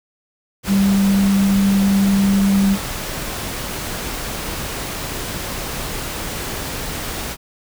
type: tone in noise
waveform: sine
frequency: 196.8 Hz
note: G3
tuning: 7 cents sharp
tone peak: -12 dBFS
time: 0.67-2.78 s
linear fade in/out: 50 ms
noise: pink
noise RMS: -26 dBFS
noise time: 0.63-7.37 s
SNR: +11 dB
effects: none